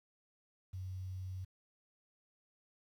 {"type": "tone", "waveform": "sine", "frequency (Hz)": 93.2, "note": "F#2", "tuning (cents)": 13, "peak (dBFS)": -40, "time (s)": [0.73, 1.45], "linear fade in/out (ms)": 10, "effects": ["11-bit"]}